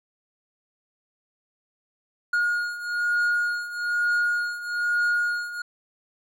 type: beating tone pair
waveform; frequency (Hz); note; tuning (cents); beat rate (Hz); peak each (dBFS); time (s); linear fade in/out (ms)
triangle; 1433 / 1434.1; F6 / F6; +44 / +45; 1.1; -22 / -26; 2.33-5.62; 5
effects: none